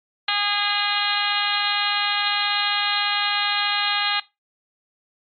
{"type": "harmonic tone", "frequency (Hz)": 410, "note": "G#4", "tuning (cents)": -22, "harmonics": [2, 3, 4, 5, 6, 7, 8, 9, 10], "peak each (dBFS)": [-28, -28, -28, -28, -28, -28, -28, -28, -28], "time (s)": [0.28, 4.2], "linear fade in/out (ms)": 5, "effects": ["noise-tail reverb RT60 0.2 s tail -18 dB re dry", "MP3 32 kbps"]}